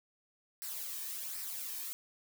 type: noise with flanger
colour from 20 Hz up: blue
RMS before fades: -41 dBFS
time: 0.62-1.93 s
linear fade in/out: 0 ms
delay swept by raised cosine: 0.29 to 1.49 ms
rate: 1.3 Hz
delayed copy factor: -0.55
effects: none